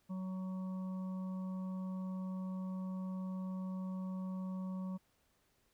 harmonic tone, 186.7 Hz, F#3, 16 cents sharp, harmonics 1 / 3 / 5 / 6, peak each -38 / -54 / -58 / -57 dBFS, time 0.09-4.98 s, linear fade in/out 20 ms, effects pink hiss -75 dBFS RMS until 5.73 s

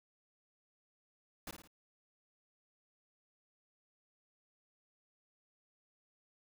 pink noise with echo, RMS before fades -45 dBFS, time 1.47-1.51 s, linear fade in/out 2 ms, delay 55 ms, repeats 3, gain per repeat -6 dB, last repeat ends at 1.675 s, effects none

